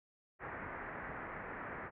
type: low-pass noise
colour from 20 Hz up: white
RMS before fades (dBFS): -45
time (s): 0.39-1.91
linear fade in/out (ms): 50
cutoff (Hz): 2000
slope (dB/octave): 48
effects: none